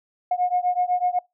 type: beating tone pair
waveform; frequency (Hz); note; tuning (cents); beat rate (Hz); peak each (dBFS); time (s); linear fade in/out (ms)
sine; 717 / 725; F5 / F#5; +45 / -35; 8; -22; 0.31-1.19; 5
effects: noise-tail reverb RT60 0.2 s tail -25 dB re dry + tanh soft clip ceiling -12 dBFS